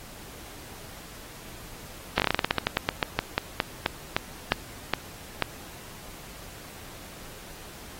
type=slowing click train; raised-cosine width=0.3 ms; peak=-5 dBFS; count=23; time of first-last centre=2.18-5.423 s; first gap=18 ms; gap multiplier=1.17; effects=pink hiss -45 dBFS RMS until 7.99 s + AAC 48 kbps